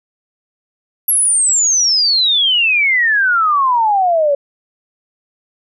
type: exponential sweep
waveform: sine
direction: down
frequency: 11520 to 554 Hz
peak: -10 dBFS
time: 1.08-4.35 s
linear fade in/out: 5 ms
effects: none